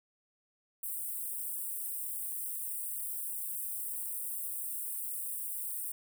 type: high-pass noise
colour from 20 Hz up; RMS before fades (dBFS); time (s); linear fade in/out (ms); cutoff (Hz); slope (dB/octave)
white; -38; 0.83-5.92; 5; 8200; 96
effects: none